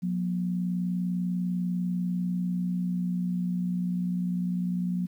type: tone pair together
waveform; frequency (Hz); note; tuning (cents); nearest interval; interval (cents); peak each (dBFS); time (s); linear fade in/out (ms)
sine; 179.72 / 239.9; F3 / A#3; +50 / +50; perfect fourth; 500; -26 / -36; 0.02-5.07; 20
effects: 10-bit